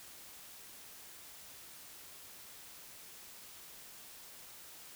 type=silence; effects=white hiss -53 dBFS RMS until 4.95 s